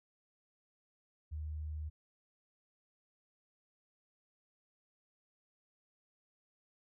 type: tone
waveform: sine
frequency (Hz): 76.7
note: D#2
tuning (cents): -24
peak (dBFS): -38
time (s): 1.31-1.9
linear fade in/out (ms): 20
effects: none